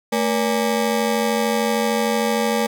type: ring-modulated tone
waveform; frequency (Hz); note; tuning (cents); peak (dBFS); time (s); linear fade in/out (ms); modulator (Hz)
25% pulse; 349.2; F4; 0; -11; 0.12-2.67; 10; 128
effects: none